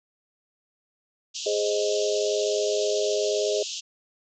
white band-pass noise, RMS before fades -34 dBFS, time 1.34-3.81 s, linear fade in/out 20 ms, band 2700 to 7100 Hz, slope 96 dB/octave
sine chord, Ab major, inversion none, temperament equal, 415.3 / 523.3 / 622.3 Hz, Ab4 / C5 / Eb5, 0 / 0 / 0 cents, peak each -25 / -30 / -27 dBFS, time 1.46-3.63 s, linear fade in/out 5 ms
effects none

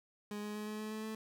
30% pulse tone with pitch steps, 207.7 / 209.5 / 211.3 / 213.2 / 215 / 216.9 / 218.8 Hz, G#3 / G#3 / G#3 / G#3 / A3 / A3 / A3, 0 / +15 / +30 / +46 / -40 / -25 / -9 cents, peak -37 dBFS, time 0.31-1.15 s, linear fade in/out 2 ms, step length 120 ms, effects none

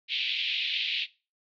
pink band-pass noise, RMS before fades -30 dBFS, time 0.08-1.07 s, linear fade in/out 50 ms, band 2400 to 3900 Hz, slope 48 dB/octave, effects noise-tail reverb RT60 0.3 s tail -19 dB re dry

